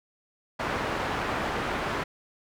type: low-pass noise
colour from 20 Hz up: white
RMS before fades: -30 dBFS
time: 0.59-2.04 s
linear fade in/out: 10 ms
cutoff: 1400 Hz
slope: 12 dB/octave
effects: none